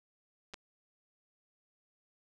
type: clicks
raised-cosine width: 0.2 ms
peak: -29 / -26 dBFS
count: 2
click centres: 0.537 / 0.542 s
effects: 9-bit